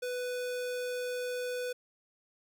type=tone; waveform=square; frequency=496.3 Hz; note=B4; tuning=8 cents sharp; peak=-34 dBFS; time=0.02-1.73 s; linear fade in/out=10 ms; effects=none